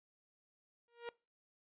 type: tone with exponential growth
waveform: sawtooth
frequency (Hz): 472.4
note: A#4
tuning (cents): +23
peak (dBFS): -35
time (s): 0.88-1.09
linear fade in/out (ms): 0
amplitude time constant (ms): 44
effects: noise-tail reverb RT60 0.3 s tail -23 dB re dry + resampled to 8000 Hz